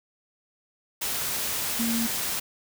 sine tone in noise, 230.9 Hz, A#3, 16 cents flat, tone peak -25 dBFS, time 1.79-2.07 s, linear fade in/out 10 ms, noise white, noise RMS -29 dBFS, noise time 1.01-2.4 s, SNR +1 dB, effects none

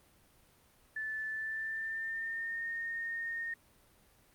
sine tone with pitch glide, 1750 to 1840.2 Hz, A6 to A#6, -10 to -23 cents, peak -35 dBFS, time 0.96-3.54 s, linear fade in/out 5 ms, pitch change +87 cents, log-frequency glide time 1.28-2.68 s, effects pink hiss -65 dBFS RMS until 4.34 s + Opus 32 kbps

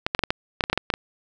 clicks, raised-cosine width 0.3 ms, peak -5 dBFS, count 12, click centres 0.065 / 0.149 / 0.192 / 0.237 / 0.305 / 0.608 / 0.639 / 0.699 / 0.73 / 0.776 / 0.902 / 0.939 s, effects none

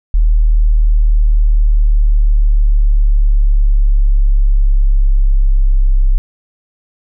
sine linear sweep, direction down, 38.89 to 33 Hz, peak -6 dBFS, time 0.14-6.18 s, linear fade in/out 0 ms, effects none

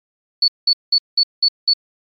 sine tone bursts, 4449 Hz, C#8, 5 cents sharp, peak -10 dBFS, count 6, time 0.42-1.736 s, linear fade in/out 5 ms, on 61 ms, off 190 ms, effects MP3 96 kbps

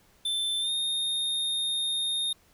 square tone with pitch glide, 3541 to 3679 Hz, A7 to A#7, +10 to -24 cents, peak -27 dBFS, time 0.25-2.33 s, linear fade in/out 5 ms, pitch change +66 cents, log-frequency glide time 0.6-0.71 s, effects pink hiss -62 dBFS RMS until 2.53 s

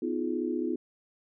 sine chord, F half-diminished seventh, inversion second, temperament just, 251.4 / 314.3 / 349.2 / 419.1 Hz, Cb4 / Eb4 / F4 / Ab4, +31 / +18 / 0 / +16 cents, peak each -33 / -33 / -32 / -37 dBFS, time 0.02-0.76 s, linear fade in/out 5 ms, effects none

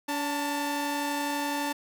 sawtooth tone pair together, 285.7 / 889 Hz, D4 / A5, -48 / +18 cents, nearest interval octave + minor sixth, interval 1966 cents, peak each -27 dBFS, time 0.08-1.73 s, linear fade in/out 10 ms, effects none

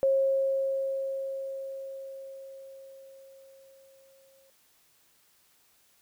sine tone with exponential decay, 540 Hz, C#5, 45 cents flat, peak -20 dBFS, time 0.03-4.5 s, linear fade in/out 0 ms, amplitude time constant 970 ms, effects white hiss -65 dBFS RMS until 6.01 s

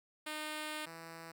5% pulse tone pair in turn, 306 / 164.74 Hz, D#4 / E3, -29 / -1 cents, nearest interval major seventh, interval 1072 cents, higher first, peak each -28 / -36 dBFS, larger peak first, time 0.26-0.86 / 0.86-1.32 s, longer first, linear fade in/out 10 ms, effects none

